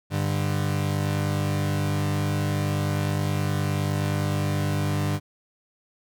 35% pulse tone pair together, 99.3 / 148.78 Hz, G2 / D3, +23 / +23 cents, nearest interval perfect fifth, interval 700 cents, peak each -24 dBFS, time 0.1-5.2 s, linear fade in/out 50 ms, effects none

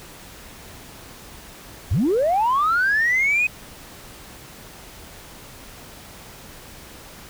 sine linear sweep, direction up, 65.41 to 2534 Hz, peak -15 dBFS, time 1.91-3.47 s, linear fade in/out 5 ms, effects tanh soft clip ceiling -13 dBFS + pink hiss -42 dBFS RMS until 7.29 s

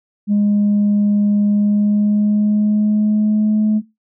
sine tone with pitch glide, 205.9 to 214.1 Hz, G#3 to A3, -15 to -47 cents, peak -10 dBFS, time 0.27-3.82 s, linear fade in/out 50 ms, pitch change +68 cents, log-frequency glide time 1.48-3.67 s, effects noise-tail reverb RT60 0.2 s tail -19 dB re dry + tanh soft clip ceiling -9 dBFS

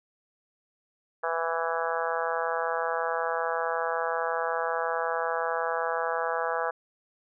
harmonic tone, 165.4 Hz, E3, 6 cents sharp, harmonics 3 / 4 / 5 / 6 / 7 / 8 / 9 / 10, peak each -32 / -33 / -34 / -35 / -35 / -36 / -37 / -37 dBFS, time 1.23-6.71 s, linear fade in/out 10 ms, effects none

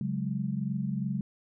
sine chord, C# suspended fourth, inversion none, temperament equal, 138.59 / 185 / 207.7 Hz, C#3 / F#3 / G#3, 0 / 0 / 0 cents, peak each -33 dBFS, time 0.01-1.21 s, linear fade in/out 2 ms, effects none

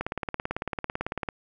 click train, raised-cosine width 0.5 ms, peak -14 dBFS, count 24, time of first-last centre 0.01-1.288 s, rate 18 Hz, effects none

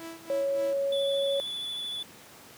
sawtooth tone with tremolo, 329.6 Hz, E4, in tune, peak -34 dBFS, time 0-0.73 s, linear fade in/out 0 ms, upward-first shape sine, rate 3.5 Hz, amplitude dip 80%
sine tone, 554.4 Hz, C#5, in tune, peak -25 dBFS, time 0.3-1.4 s, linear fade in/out 0 ms
triangle tone with vibrato, 3454 Hz, A7, 33 cents flat, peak -31 dBFS, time 0.92-2.03 s, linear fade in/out 5 ms, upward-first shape sine, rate 13 Hz, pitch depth 14 cents each way
effects pink hiss -50 dBFS RMS until 2.57 s + high-pass 150 Hz 12 dB/octave

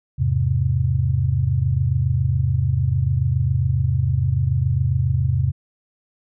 sine chord, E augmented, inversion none, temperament equal with one note detuned, 83.12 / 103.83 / 130.81 Hz, E2 / G#2 / B#2, +15 / 0 / 0 cents, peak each -22 / -22 / -19 dBFS, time 0.18-5.52 s, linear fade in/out 20 ms, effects none

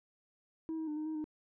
sine tone with pitch steps, 321.3 / 318.2 / 301 / 307.9 / 314.5 / 306.7 Hz, E4 / D#4 / D4 / D#4 / D#4 / D#4, -44 / +39 / +43 / -18 / +19 / -25 cents, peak -33 dBFS, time 0.69-1.242 s, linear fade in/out 0 ms, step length 92 ms, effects tanh soft clip ceiling -34 dBFS

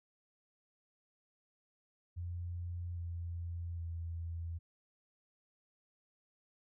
sine tone with pitch steps, 87.2 / 85.5 / 83.84 Hz, F2 / F2 / E2, -2 / -36 / +30 cents, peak -38 dBFS, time 2.16-4.59 s, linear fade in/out 20 ms, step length 810 ms, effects none

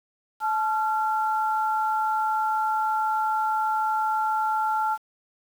sine tone pair together, 868 / 1373.1 Hz, A5 / F6, -24 / -30 cents, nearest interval minor sixth, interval 794 cents, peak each -23 / -27 dBFS, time 0.4-4.98 s, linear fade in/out 50 ms, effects 8-bit

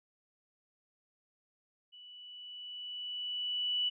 sine tone with level ramp, 2960 Hz, F#7, in tune, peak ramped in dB -51 to -28 dBFS, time 1.92-3.9 s, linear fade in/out 20 ms, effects none

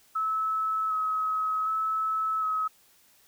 sine tone with vibrato, 1289 Hz, E6, 39 cents flat, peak -25 dBFS, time 0.15-2.68 s, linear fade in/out 10 ms, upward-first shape square, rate 0.66 Hz, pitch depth 15 cents each way, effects white hiss -61 dBFS RMS until 3.27 s

